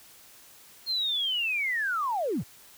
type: linear sweep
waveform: triangle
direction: down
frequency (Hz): 4255 to 72.5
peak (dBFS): -22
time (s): 0.86-2.44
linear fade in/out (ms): 50
effects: tanh soft clip ceiling -24 dBFS + white hiss -53 dBFS RMS until 2.77 s